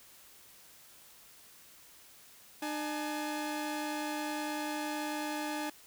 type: tone pair together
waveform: sawtooth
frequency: 301.8 / 847 Hz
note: D4 / G#5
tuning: +47 / +34 cents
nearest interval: octave + tritone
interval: 1787 cents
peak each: -32 / -35 dBFS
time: 2.62-5.7 s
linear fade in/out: 5 ms
effects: white hiss -57 dBFS RMS until 5.86 s